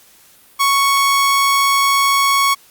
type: tone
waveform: sawtooth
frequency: 1109 Hz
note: C#6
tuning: in tune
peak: -8 dBFS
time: 0.59-2.55 s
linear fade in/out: 20 ms
effects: white hiss -48 dBFS RMS until 2.7 s + Opus 48 kbps